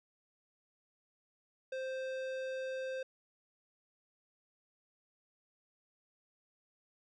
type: tone with tanh clipping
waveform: sine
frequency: 523.3 Hz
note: C5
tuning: in tune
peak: -39 dBFS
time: 1.72-3.03 s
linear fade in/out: 5 ms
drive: 16 dB
effects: none